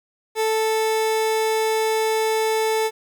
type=tone; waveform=30% pulse; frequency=440 Hz; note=A4; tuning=in tune; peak=-16 dBFS; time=0.35-2.91 s; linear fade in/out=50 ms; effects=9-bit